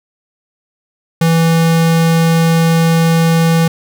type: tone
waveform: square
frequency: 164.81 Hz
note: E3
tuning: in tune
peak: -9 dBFS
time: 1.21-3.68 s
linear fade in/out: 5 ms
effects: none